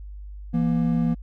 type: tone pair together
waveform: triangle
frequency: 167.5 / 236.4 Hz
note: E3 / A#3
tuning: +28 / +24 cents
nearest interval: tritone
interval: 596 cents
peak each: -20 dBFS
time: 0.53-1.15 s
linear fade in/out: 20 ms
effects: added 50 Hz sine -35 dBFS peak until 1.22 s